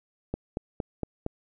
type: click train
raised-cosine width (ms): 2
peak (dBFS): -16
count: 5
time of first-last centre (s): 0.34-1.264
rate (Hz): 4.33
effects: none